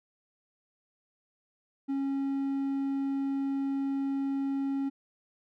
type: tone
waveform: triangle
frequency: 274.2 Hz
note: C#4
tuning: 19 cents flat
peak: -26 dBFS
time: 1.88-4.9 s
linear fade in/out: 20 ms
effects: none